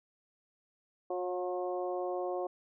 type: harmonic tone with a mistuned harmonic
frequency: 180 Hz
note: F#3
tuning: 47 cents flat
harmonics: 2 / 3 / 4 / 5 / 6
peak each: -36 / -37 / -38 / -50 / -46 dBFS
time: 1.1-2.47 s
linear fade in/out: 5 ms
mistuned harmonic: 3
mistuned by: +18 cents
effects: none